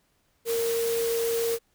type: tone in noise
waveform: sine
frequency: 462.1 Hz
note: A#4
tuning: 15 cents flat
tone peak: -24 dBFS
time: 0.45-1.59 s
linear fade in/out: 50 ms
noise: white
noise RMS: -34 dBFS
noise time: 0.45-1.59 s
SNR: +7 dB
effects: pink hiss -69 dBFS RMS until 1.74 s